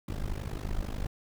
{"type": "noise with amplitude modulation", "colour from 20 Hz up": "brown", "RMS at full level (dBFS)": -30, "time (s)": [0.08, 1.07], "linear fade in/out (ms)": 5, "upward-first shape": "sine", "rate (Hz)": 51.1, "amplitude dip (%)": 90, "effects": []}